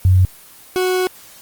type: tone pair in turn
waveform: sine / 40% pulse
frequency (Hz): 92.5 / 368.6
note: F#2 / F#4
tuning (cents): 0 / -7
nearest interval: 2 octaves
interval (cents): 2393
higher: second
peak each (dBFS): -8 / -14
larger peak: first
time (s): 0.05-0.25 / 0.76-1.07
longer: second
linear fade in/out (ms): 0
effects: white hiss -42 dBFS RMS until 1.41 s + Opus 24 kbps